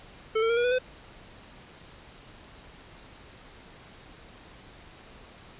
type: tone with pitch steps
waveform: square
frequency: 440 / 452.9 / 466.2 / 479.8 / 493.9 / 508.4 Hz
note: A4 / A#4 / A#4 / A#4 / B4 / C5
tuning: 0 / -50 / 0 / +50 / 0 / -50 cents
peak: -23 dBFS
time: 0.35-0.788 s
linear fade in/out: 10 ms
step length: 73 ms
effects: pink hiss -50 dBFS RMS until 5.59 s + resampled to 8000 Hz